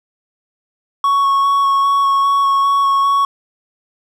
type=tone with vibrato; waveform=triangle; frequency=1108.7 Hz; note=C#6; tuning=in tune; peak=-9 dBFS; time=1.04-3.25 s; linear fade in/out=2 ms; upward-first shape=square; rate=2.5 Hz; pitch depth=9 cents each way; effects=none